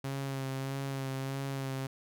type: tone with vibrato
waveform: sawtooth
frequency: 135.4 Hz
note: C#3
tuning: 40 cents flat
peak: -30 dBFS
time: 0.04-1.87 s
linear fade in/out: 5 ms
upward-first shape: sine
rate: 1.6 Hz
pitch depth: 24 cents each way
effects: none